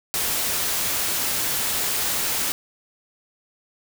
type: noise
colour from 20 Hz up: white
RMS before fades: -24 dBFS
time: 0.14-2.52 s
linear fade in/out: 0 ms
effects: none